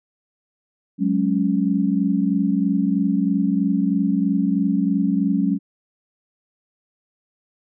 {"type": "chord", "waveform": "sine", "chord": "F# suspended second", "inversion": "none", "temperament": "just", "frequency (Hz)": [185, 208.1, 277.5], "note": ["F#3", "G#3", "C#4"], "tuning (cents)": [0, 4, 2], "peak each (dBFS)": -21, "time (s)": [0.98, 5.59], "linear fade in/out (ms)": 50, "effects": []}